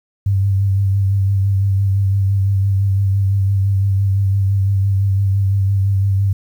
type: tone with vibrato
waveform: sine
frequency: 98 Hz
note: G2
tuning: in tune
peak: -12 dBFS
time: 0.26-6.33 s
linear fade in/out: 5 ms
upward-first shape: sine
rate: 5.9 Hz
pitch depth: 30 cents each way
effects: 8-bit